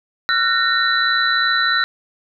sine tone cluster, 1364 / 1487 / 1840 / 3977 Hz, F6 / F#6 / A#6 / B7, -41 / +8 / -23 / +11 cents, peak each -20 dBFS, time 0.29-1.84 s, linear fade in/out 0 ms, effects none

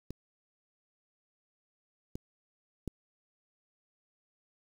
clicks, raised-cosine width 3 ms, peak -27 / -25 / -22 dBFS, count 3, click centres 0.106 / 2.155 / 2.877 s, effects 8-bit

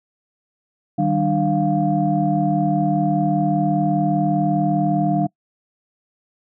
sine tone cluster, 154.3 / 194.2 / 299.2 / 699 Hz, D#3 / G3 / D4 / F5, -14 / -16 / +32 / +1 cents, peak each -21 dBFS, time 0.98-5.27 s, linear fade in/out 10 ms, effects noise-tail reverb RT60 0.1 s tail -25 dB re dry + tanh soft clip ceiling -5 dBFS

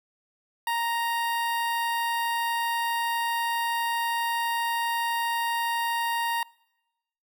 sawtooth tone with notch filter, 932.3 Hz, A#5, in tune, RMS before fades -27 dBFS, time 0.67-6.43 s, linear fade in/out 2 ms, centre 6500 Hz, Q 1.1, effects noise-tail reverb RT60 1.0 s tail -25 dB re dry

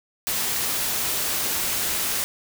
white noise, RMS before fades -25 dBFS, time 0.27-2.24 s, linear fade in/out 0 ms, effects none

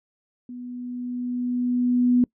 sine tone with level ramp, 246.4 Hz, B3, 4 cents flat, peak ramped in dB -34 to -14 dBFS, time 0.49-2.24 s, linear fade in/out 2 ms, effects noise-tail reverb RT60 0.1 s tail -25 dB re dry

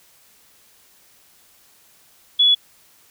sine tone, 3400 Hz, G#7, 40 cents sharp, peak -11 dBFS, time 2.39-2.55 s, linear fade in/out 10 ms, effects white hiss -54 dBFS RMS until 3.1 s

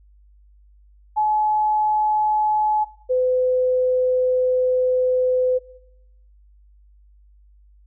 sine tone pair in turn, 853 / 507.2 Hz, G#5 / B4, +46 / +46 cents, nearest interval major sixth, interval 900 cents, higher first, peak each -16 dBFS, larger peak neither, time 1.16-2.85 / 3.09-5.59 s, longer second, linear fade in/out 20 ms, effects noise-tail reverb RT60 0.8 s tail -19 dB re dry + added 50 Hz sine -49 dBFS peak until 7.86 s

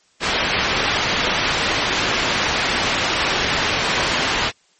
white low-pass noise, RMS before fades -20 dBFS, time 0.2-4.52 s, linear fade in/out 50 ms, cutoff 3200 Hz, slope 12 dB/octave, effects white hiss -58 dBFS RMS until 4.79 s + MP3 32 kbps

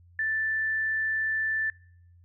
sine tone, 1763 Hz, A6, 3 cents sharp, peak -25 dBFS, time 0.19-1.7 s, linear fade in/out 2 ms, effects noise-tail reverb RT60 0.7 s tail -25 dB re dry + added 87 Hz sine -53 dBFS peak until 2.24 s

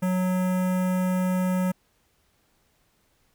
square tone with notch filter, 183.9 Hz, F#3, 10 cents flat, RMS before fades -24 dBFS, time 0.02-1.72 s, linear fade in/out 10 ms, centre 4200 Hz, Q 0.52, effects pink hiss -67 dBFS RMS until 3.34 s

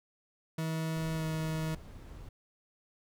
40% pulse tone with pitch glide, 160.6 to 158.48 Hz, E3 to D#3, -45 to +32 cents, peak -31 dBFS, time 0.58-1.75 s, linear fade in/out 5 ms, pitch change -23 cents, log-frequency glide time 1.15-1.24 s
brown noise, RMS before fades -47 dBFS, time 0.96-2.29 s, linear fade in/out 5 ms
effects none

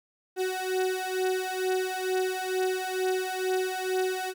35% pulse beating tone pair, 371.6 / 373.8 Hz, F#4 / F#4, +7 / +18 cents, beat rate 2.2 Hz, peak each -28 dBFS, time 0.36-4.34 s, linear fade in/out 50 ms, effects none

